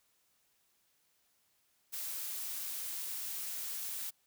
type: noise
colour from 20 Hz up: blue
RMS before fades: -40 dBFS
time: 1.92-4.11 s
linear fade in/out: 20 ms
effects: white hiss -74 dBFS RMS until 4.26 s